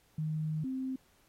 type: tone pair in turn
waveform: sine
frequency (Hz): 155.56 / 261.6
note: D#3 / C4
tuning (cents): 0 / 0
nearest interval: major sixth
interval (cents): 900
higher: second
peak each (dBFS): -31 / -33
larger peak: first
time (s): 0.18-0.64 / 0.64-0.96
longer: first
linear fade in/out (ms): 5
effects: pink hiss -68 dBFS RMS until 1.28 s + AAC 48 kbps